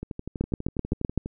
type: two click trains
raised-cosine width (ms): 3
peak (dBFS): -11 / -20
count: 7 / 16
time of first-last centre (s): 0.41-1.176 / 0.03-1.26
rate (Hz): 7.83 / 12.2
effects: none